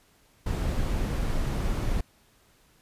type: noise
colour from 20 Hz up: brown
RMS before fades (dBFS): -27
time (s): 0.46-2.01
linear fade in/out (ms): 5
effects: pink hiss -62 dBFS RMS until 2.81 s + resampled to 32000 Hz